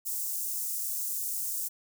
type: high-pass noise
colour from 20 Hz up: white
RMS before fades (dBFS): -33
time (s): 0.05-1.69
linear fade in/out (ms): 20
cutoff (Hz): 6800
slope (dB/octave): 24
effects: none